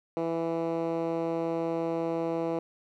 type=tone with band-pass filter; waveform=10% pulse; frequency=165.6 Hz; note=E3; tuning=8 cents sharp; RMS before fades=-30 dBFS; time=0.17-2.59 s; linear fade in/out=0 ms; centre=420 Hz; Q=1.3; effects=none